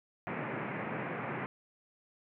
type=band-pass noise; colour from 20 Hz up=pink; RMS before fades=-38 dBFS; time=0.27-1.46 s; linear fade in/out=0 ms; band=120 to 2400 Hz; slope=48 dB/octave; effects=none